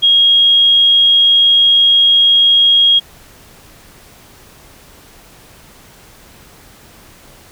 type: tone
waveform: sine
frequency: 3273 Hz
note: G#7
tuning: 26 cents flat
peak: -6 dBFS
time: 0.02-3 s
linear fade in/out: 20 ms
effects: pink hiss -42 dBFS RMS until 7.51 s